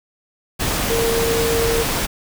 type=tone in noise; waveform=sine; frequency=460 Hz; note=A#4; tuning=23 cents flat; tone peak=-18 dBFS; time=0.89-1.84 s; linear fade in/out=20 ms; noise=pink; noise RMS=-21 dBFS; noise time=0.59-2.07 s; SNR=0 dB; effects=none